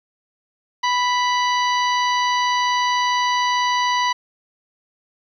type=harmonic tone with a mistuned harmonic; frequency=987.8 Hz; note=B5; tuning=in tune; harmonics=1 / 2 / 3 / 4 / 5 / 6; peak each=-18 / -24 / -28 / -30 / -32 / -34 dBFS; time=0.83-4.13 s; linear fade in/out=10 ms; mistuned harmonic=5; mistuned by=-85 cents; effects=9-bit